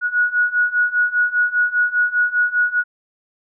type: beating tone pair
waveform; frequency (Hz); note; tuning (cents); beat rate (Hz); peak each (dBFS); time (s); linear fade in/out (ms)
sine; 1456 / 1461; F#6 / F#6; -28 / -22; 5; -19 / -17; 0.01-2.84; 50
effects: none